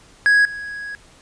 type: tone with level steps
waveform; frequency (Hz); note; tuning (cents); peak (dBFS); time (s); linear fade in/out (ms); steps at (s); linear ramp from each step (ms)
triangle; 1661.2; G#6; 0; -9 / -26; 0.26-0.95; 0; 0.45; 2
effects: pink hiss -49 dBFS RMS until 1.21 s + resampled to 22050 Hz